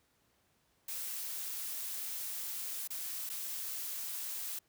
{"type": "noise with dropouts", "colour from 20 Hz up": "blue", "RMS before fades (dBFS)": -40, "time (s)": [0.88, 4.59], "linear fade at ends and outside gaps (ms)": 5, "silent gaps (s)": [[2.876, 2.903], [3.293, 3.298]], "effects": ["pink hiss -73 dBFS RMS until 4.68 s", "high-pass 60 Hz 12 dB/octave"]}